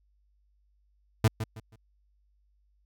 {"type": "tone with echo", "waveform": "40% pulse", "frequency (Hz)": 110.2, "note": "A2", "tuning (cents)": 3, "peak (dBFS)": -17, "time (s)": [1.24, 1.28], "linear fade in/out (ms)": 5, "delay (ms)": 160, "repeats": 3, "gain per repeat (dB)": -11, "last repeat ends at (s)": 1.76, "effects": ["added 50 Hz sine -65 dBFS peak until 2.85 s"]}